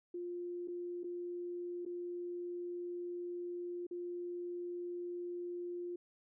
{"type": "tone with dropouts", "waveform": "sine", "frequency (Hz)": 351.3, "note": "F4", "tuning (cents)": 10, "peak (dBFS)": -39, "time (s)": [0.14, 5.96], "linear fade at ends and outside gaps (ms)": 5, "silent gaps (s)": [[0.676, 0.682], [1.034, 1.041], [1.852, 1.861], [3.868, 3.91]], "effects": []}